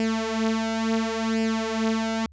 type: tone with flanger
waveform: sawtooth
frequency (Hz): 223.4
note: A3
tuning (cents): +27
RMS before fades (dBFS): -25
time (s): 0-2.26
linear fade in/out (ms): 2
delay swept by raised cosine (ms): 0.39 to 5.89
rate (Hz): 0.71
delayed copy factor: +0.7
effects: added 73 Hz sine -49 dBFS peak until 2.32 s + resampled to 16000 Hz